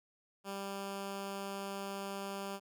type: tone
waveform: 10% pulse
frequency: 197.2 Hz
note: G3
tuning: 11 cents sharp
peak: -31 dBFS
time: 0.44-2.6 s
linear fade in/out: 50 ms
effects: none